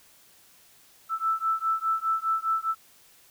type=beating tone pair; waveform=sine; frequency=1318.5 / 1323.4 Hz; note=E6 / E6; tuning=0 / +6 cents; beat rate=4.9 Hz; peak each=-27 dBFS; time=1.09-2.75 s; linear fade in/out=50 ms; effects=white hiss -57 dBFS RMS until 3.3 s